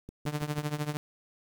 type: click train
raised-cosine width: 3 ms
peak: -29 dBFS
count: 4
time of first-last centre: 0.09-0.583 s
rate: 6.09 Hz
type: tone with tremolo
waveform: sawtooth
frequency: 149 Hz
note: D3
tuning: 25 cents sharp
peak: -23 dBFS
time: 0.26-0.97 s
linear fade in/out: 0 ms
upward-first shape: triangle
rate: 13 Hz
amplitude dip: 90%
effects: 9-bit